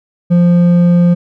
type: tone with hard clipping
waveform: sine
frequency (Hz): 174.4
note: F3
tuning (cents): -2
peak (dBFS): -7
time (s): 0.3-1.15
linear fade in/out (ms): 20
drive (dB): 5
effects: none